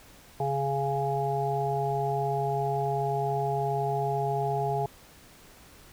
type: harmonic tone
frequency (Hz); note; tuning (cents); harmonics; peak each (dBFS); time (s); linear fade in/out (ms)
138.59; C#3; 0; 1 / 3 / 5 / 6; -31 / -31 / -31 / -31; 0.4-4.86; 2
effects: pink hiss -53 dBFS RMS until 5.92 s